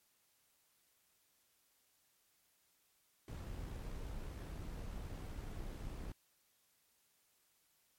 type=noise with amplitude modulation; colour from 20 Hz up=brown; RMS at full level=-44 dBFS; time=3.28-6.12 s; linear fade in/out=2 ms; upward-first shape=sine; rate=65 Hz; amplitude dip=30%; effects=white hiss -75 dBFS RMS until 7.98 s + MP3 64 kbps